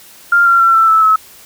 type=tone with pitch steps; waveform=sine; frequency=1396.9 / 1375.3 / 1354 / 1333 / 1312.4 / 1292.1 Hz; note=F6 / F6 / E6 / E6 / E6 / E6; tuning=0 / -27 / +46 / +19 / -8 / -35 cents; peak=-6 dBFS; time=0.32-1.16 s; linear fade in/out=5 ms; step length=140 ms; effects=white hiss -40 dBFS RMS until 1.45 s